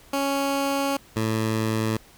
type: tone pair in turn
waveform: 15% pulse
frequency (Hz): 277.2 / 110.58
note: C#4 / A2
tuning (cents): 0 / +9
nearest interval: octave + major third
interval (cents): 1591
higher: first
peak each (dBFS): -16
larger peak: neither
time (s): 0.13-0.97 / 1.16-1.97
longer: first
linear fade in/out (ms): 5
effects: pink hiss -52 dBFS RMS until 2.17 s